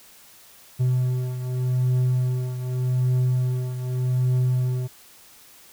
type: beating tone pair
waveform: triangle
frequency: 126.4 / 127.24 Hz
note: B2 / C3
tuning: +41 / -48 cents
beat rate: 0.84 Hz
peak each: -19 / -25 dBFS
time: 0.79-4.88 s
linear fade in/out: 20 ms
effects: white hiss -50 dBFS RMS until 5.72 s